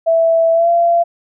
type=tone with pitch glide; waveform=sine; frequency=659.3 to 683.7 Hz; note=E5 to F5; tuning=0 to -37 cents; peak=-9 dBFS; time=0.06-1.04 s; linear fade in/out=20 ms; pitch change=+63 cents; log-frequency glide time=0.53-0.69 s; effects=none